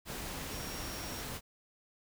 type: tone in noise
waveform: sine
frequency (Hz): 5588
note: F8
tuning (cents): 0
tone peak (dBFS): -48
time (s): 0.49-1.24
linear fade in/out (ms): 50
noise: pink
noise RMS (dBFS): -41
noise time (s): 0.05-1.41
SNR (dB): -10
effects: none